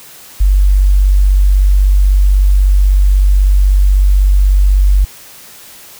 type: tone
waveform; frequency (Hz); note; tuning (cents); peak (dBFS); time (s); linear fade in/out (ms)
sine; 48.11; G1; -32; -5; 0.4-5.05; 10
effects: white hiss -36 dBFS RMS until 5.99 s